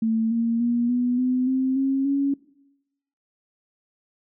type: tone with pitch steps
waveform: sine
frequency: 223.8 / 230.9 / 238.2 / 245.8 / 253.5 / 261.6 / 269.9 / 278.4 Hz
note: A3 / A#3 / A#3 / B3 / B3 / C4 / C#4 / C#4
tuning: +30 / -16 / +38 / -8 / +45 / 0 / -46 / +8 cents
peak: -19 dBFS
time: 0.02-2.34 s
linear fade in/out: 5 ms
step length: 290 ms
effects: noise-tail reverb RT60 0.9 s tail -21 dB re dry